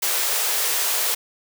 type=high-pass noise; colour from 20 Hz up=white; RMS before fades=-22 dBFS; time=0.02-1.15 s; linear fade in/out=10 ms; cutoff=380 Hz; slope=48 dB/octave; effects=none